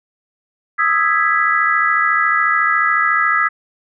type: chord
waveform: sine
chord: E major seventh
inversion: third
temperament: equal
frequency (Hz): 1244.5 / 1318.5 / 1661.2 / 1975.5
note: D#6 / E6 / G#6 / B6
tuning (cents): 0 / 0 / 0 / 0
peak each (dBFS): -18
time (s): 0.78-3.49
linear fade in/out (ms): 20
effects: none